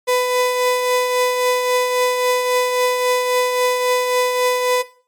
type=tone with tremolo; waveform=35% pulse; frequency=499 Hz; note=B4; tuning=18 cents sharp; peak=-11 dBFS; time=0.07-4.83 s; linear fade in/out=20 ms; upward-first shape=triangle; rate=3.7 Hz; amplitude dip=45%; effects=noise-tail reverb RT60 0.4 s tail -17 dB re dry + MP3 64 kbps